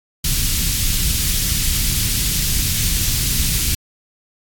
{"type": "band-stop noise", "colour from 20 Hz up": "pink", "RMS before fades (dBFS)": -18, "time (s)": [0.24, 3.75], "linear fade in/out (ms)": 5, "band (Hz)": [130, 3600], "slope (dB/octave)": 12, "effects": ["AAC 64 kbps"]}